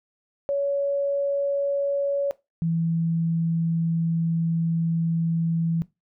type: tone pair in turn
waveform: sine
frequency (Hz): 562 / 165.45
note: C#5 / E3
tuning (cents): +24 / +7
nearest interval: octave + major sixth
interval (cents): 2117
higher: first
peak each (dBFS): -21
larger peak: neither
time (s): 0.49-2.31 / 2.62-5.82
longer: second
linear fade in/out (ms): 0
effects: noise-tail reverb RT60 0.2 s tail -18 dB re dry